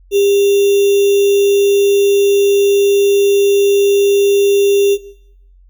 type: tone with sample-and-hold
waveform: sine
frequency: 400.4 Hz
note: G4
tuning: 37 cents sharp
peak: -8 dBFS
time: 0.11-4.98 s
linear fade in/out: 50 ms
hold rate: 3150 Hz
effects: noise-tail reverb RT60 0.7 s tail -17 dB re dry + added 45 Hz sine -42 dBFS peak until 5.69 s